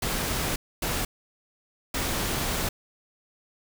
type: noise bursts at uneven times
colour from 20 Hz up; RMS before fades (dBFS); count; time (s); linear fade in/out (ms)
pink; -28; 3; 0.02-0.56 / 0.82-1.05 / 1.94-2.69; 5
effects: none